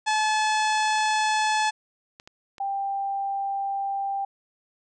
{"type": "harmonic tone", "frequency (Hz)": 861, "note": "A5", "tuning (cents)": -38, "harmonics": [1, 2, 3, 4, 5, 6, 7, 8, 9, 10], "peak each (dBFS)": [-22, -28, -32, -34, -36, -38, -39, -40, -41, -42], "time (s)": [0.06, 1.71], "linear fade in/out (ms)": 20}
{"type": "clicks", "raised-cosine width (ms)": 0.2, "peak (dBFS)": -27, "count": 4, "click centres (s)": [0.987, 2.199, 2.275, 2.582]}
{"type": "tone", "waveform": "sine", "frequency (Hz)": 790, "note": "G5", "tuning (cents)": 13, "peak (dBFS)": -25, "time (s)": [2.6, 4.25], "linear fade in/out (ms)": 5}
{"effects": []}